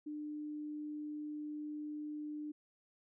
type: tone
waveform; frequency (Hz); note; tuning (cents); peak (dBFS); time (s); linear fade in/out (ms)
sine; 299.8; D4; +36; -40; 0.06-2.52; 10
effects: none